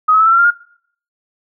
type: tone with pitch steps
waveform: sine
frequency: 1258 / 1283.7 / 1309.9 / 1336.7 / 1364 / 1391.8 / 1420.2 Hz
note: D#6 / E6 / E6 / E6 / F6 / F6 / F6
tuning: +19 / -46 / -11 / +24 / -41 / -6 / +29 cents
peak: -7 dBFS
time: 0.08-0.507 s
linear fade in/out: 10 ms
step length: 61 ms
effects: noise-tail reverb RT60 0.6 s tail -23 dB re dry